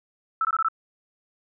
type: tone bursts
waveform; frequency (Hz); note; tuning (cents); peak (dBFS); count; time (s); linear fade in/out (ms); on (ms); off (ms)
sine; 1318.5; E6; 0; -20; 5; 0.41-0.685; 2; 39; 20
effects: none